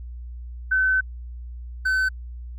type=tone pair in turn; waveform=sine / triangle; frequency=1523 / 1523 Hz; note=F#6 / F#6; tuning=+50 / +50 cents; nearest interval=unison; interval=0 cents; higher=neither; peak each=-17 / -17 dBFS; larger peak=neither; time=0.71-1.01 / 1.85-2.09 s; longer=first; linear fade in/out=10 ms; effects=added 60 Hz sine -33 dBFS peak until 2.58 s